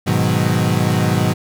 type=chord; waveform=35% pulse; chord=G# minor seventh; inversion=none; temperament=equal; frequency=103.83 / 123.47 / 155.56 / 185 Hz; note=G#2 / B2 / D#3 / F#3; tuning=0 / 0 / 0 / 0 cents; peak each=-18 dBFS; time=0.06-1.34 s; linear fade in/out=20 ms; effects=none